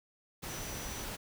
sine tone in noise, 5920 Hz, F#8, in tune, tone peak -47 dBFS, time 0.48-1.05 s, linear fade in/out 20 ms, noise pink, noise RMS -41 dBFS, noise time 0.42-1.17 s, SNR -9 dB, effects none

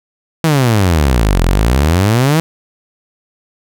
sawtooth exponential two-way sweep, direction down then up, 166.9 to 41.2 to 166.9 Hz, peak -5 dBFS, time 0.44-2.4 s, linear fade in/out 0 ms, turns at 1.43 s, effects none

